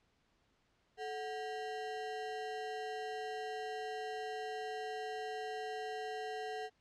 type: ring-modulated tone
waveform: square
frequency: 587.3 Hz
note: D5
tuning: in tune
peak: -37 dBFS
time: 0.97-6.7 s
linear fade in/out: 50 ms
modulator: 153 Hz
effects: pink hiss -75 dBFS RMS until 6.8 s + low-pass 5000 Hz 12 dB/octave